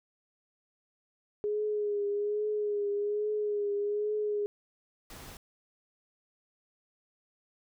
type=tone with vibrato; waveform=sine; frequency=415.1 Hz; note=G#4; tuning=1 cent flat; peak=-28 dBFS; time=1.44-4.46 s; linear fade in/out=0 ms; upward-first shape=triangle; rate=1.2 Hz; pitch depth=42 cents each way
type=noise; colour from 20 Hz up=pink; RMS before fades=-47 dBFS; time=5.1-5.37 s; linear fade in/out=2 ms
effects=none